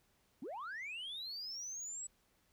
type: linear sweep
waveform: sine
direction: up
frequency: 209 to 7880 Hz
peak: -40 dBFS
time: 0.42-2.07 s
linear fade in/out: 5 ms
effects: tanh soft clip ceiling -40 dBFS + pink hiss -74 dBFS RMS until 2.52 s